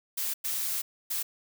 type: noise bursts at uneven times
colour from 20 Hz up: blue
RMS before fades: -31 dBFS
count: 3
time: 0.17-0.34 / 0.44-0.82 / 1.1-1.23 s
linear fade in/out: 10 ms
effects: none